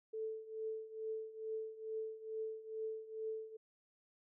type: tone with tremolo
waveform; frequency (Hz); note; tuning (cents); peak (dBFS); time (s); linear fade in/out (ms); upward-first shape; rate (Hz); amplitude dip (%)
sine; 440; A4; 0; -37; 0.13-3.57; 10; triangle; 2.3; 85
effects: none